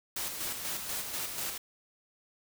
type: noise with tremolo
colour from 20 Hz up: white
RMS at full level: -35 dBFS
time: 0.16-1.58 s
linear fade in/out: 5 ms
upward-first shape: square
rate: 4.1 Hz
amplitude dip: 40%
effects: none